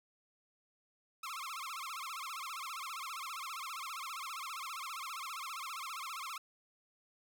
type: tone with vibrato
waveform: sawtooth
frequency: 1189 Hz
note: D6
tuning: 21 cents sharp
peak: -37 dBFS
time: 1.23-6.38 s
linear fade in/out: 5 ms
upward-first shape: sine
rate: 15 Hz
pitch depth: 230 cents each way
effects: none